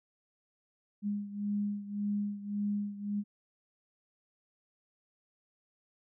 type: beating tone pair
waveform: sine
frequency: 204.4 / 206.2 Hz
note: G#3 / G#3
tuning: -27 / -12 cents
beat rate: 1.8 Hz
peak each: -33 / -37 dBFS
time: 1.02-3.24 s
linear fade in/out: 50 ms
effects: none